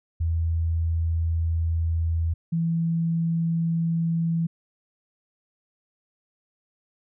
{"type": "tone pair in turn", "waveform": "sine", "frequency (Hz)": [82.41, 165.87], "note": ["E2", "E3"], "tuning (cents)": [0, 11], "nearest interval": "octave", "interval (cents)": 1211, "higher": "second", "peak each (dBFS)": -21, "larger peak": "neither", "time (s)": [[0.2, 2.34], [2.52, 4.47]], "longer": "first", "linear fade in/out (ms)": 10, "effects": []}